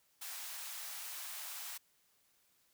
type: high-pass noise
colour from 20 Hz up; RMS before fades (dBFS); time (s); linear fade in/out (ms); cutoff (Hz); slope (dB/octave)
white; -45; 0.21-1.78; 10; 710; 24
effects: white hiss -73 dBFS RMS until 2.73 s